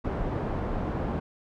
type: low-pass noise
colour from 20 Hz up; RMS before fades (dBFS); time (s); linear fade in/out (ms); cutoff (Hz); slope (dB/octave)
pink; -30; 0.04-1.2; 10; 890; 12
effects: none